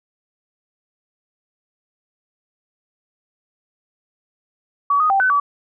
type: tone with pitch steps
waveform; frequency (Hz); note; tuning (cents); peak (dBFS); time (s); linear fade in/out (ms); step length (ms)
sine; 1137 / 1244 / 782 / 1512 / 1146; C#6 / D#6 / G5 / F#6 / D6; +44 / -1 / -4 / +37 / -43; -13; 4.9-5.4; 5; 100
effects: none